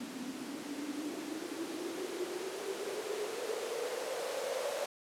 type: noise with band-pass filter sweep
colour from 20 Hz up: blue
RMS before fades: -39 dBFS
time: 0-4.86 s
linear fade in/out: 5 ms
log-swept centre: 250 to 560 Hz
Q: 9.5
effects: low-pass 12000 Hz 12 dB/octave